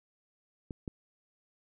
clicks, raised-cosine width 3 ms, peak -26 / -24 dBFS, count 2, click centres 0.708 / 0.878 s, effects none

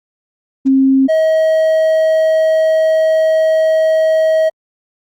sine / triangle tone pair in turn, 267.6 / 636.5 Hz, C4 / D#5, +39 / +39 cents, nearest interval octave + minor third, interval 1500 cents, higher second, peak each -7 dBFS, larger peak neither, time 0.65-1.08 / 1.08-4.5 s, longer second, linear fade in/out 20 ms, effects Opus 24 kbps

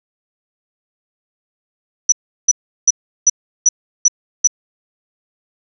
sine tone bursts, 5920 Hz, F#8, in tune, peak -6 dBFS, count 7, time 2.09-4.474 s, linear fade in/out 5 ms, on 32 ms, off 360 ms, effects none

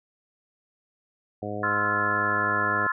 harmonic tone, 103.83 Hz, G#2, in tune, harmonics 1 / 2 / 3 / 4 / 5 / 6 / 7, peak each -37 / -37 / -37 / -37 / -37 / -37 / -37 dBFS, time 1.42-2.87 s, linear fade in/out 5 ms
sine chord, F major seventh, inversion second, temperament equal with one note detuned, 1046.5 / 1318.5 / 1396.9 / 1719.8 Hz, C6 / E6 / F6 / A6, 0 / 0 / 0 / -40 cents, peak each -28 / -30 / -28 / -27 dBFS, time 1.63-2.92 s, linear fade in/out 5 ms
effects none

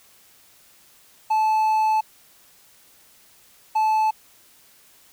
triangle tone bursts at uneven times, 870 Hz, A5, 20 cents flat, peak -15 dBFS, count 2, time 1.3-2.01 / 3.75-4.11 s, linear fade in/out 10 ms, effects white hiss -54 dBFS RMS until 5.12 s

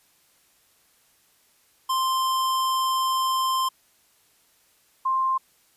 square / sine tone pair in turn, 1046.5 / 1052.1 Hz, C6 / C6, 0 / +9 cents, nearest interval unison, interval 9 cents, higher second, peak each -22 / -20 dBFS, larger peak second, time 1.89-3.69 / 5.05-5.38 s, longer first, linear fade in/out 10 ms, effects white hiss -62 dBFS RMS until 5.76 s + resampled to 32000 Hz

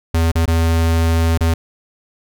square tone with dropouts, 82.41 Hz, E2, in tune, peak -13 dBFS, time 0.14-1.54 s, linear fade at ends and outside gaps 5 ms, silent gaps 0.317-0.354 / 0.457-0.477 / 1.377-1.407 s, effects none

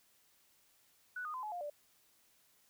sine tone with pitch steps, 1480 / 1230.2 / 1022.6 / 850 / 706.6 / 587.3 Hz, F#6 / D#6 / C6 / G#5 / F5 / D5, 0 / -20 / -40 / +40 / +20 / 0 cents, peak -39 dBFS, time 1.16-1.7 s, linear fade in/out 5 ms, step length 90 ms, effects white hiss -70 dBFS RMS until 2.69 s

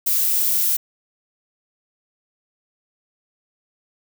violet noise, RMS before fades -19 dBFS, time 0.06-0.77 s, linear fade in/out 10 ms, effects none

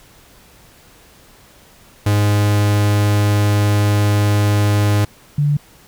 45% pulse / sine tone pair in turn, 103.4 / 145.89 Hz, G#2 / D3, -7 / -11 cents, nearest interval tritone, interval 596 cents, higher second, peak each -12 dBFS, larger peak neither, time 2.06-5.05 / 5.38-5.57 s, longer first, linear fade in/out 5 ms, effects pink hiss -47 dBFS RMS until 5.87 s

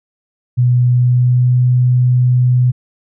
sine tone with pitch glide, 123.47 to 124.98 Hz, B2 to B2, 0 to +21 cents, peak -8 dBFS, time 0.57-2.72 s, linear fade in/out 20 ms, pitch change +21 cents, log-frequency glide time 0.89-1.61 s, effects none

